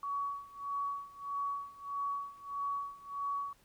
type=tone with tremolo; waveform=sine; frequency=1127 Hz; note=C#6; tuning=28 cents sharp; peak=-32 dBFS; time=0.03-3.53 s; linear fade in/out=2 ms; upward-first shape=sine; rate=1.6 Hz; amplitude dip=90%; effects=pink hiss -67 dBFS RMS until 3.64 s